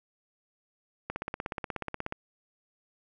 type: click train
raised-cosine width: 0.5 ms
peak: -18 dBFS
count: 18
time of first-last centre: 1.1-2.124 s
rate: 16.6 Hz
effects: none